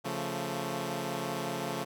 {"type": "chord", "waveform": "10% pulse", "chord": "Db augmented", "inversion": "none", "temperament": "equal with one note detuned", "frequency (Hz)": [138.59, 174.61, 221.4], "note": ["Db3", "F3", "A3"], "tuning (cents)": [0, 0, 11], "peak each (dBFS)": -29, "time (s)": [0.04, 1.85], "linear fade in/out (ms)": 20, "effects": []}